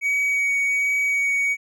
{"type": "tone with vibrato", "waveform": "triangle", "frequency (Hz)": 2254, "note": "C#7", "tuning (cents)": 28, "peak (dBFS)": -17, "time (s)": [0.01, 1.57], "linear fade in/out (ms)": 50, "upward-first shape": "sine", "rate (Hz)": 1.3, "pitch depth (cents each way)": 10, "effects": []}